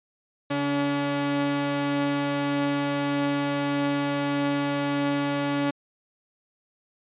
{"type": "tone pair together", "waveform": "sawtooth", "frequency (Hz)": [141.68, 285], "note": ["C#3", "C#4"], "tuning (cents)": [38, 48], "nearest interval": "octave", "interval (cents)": 1210, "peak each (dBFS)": [-28, -20], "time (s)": [0.5, 5.71], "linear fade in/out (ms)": 10, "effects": ["resampled to 8000 Hz"]}